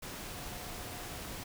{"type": "tone in noise", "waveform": "sine", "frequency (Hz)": 721, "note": "F#5", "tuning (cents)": -45, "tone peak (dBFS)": -52, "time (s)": [0.35, 1.19], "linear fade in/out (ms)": 10, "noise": "pink", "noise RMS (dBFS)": -43, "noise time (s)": [0.02, 1.44], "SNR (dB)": -12, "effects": []}